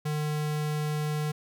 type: tone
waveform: square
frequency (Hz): 151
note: D3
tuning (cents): +48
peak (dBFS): -28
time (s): 0.05-1.32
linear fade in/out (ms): 10
effects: none